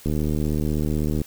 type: click train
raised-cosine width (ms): 3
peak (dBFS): -12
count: 89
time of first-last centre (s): 0.06-1.216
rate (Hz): 76.1
effects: white hiss -47 dBFS RMS until 1.26 s